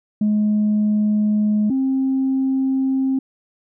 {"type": "tone pair in turn", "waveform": "sine", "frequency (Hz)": [210.9, 265.7], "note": ["G#3", "C4"], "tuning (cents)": [27, 27], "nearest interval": "major third", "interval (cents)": 400, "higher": "second", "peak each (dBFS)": [-13, -15], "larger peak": "first", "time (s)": [[0.21, 1.7], [1.7, 3.19]], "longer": "neither", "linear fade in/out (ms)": 5, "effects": ["tanh soft clip ceiling -12 dBFS"]}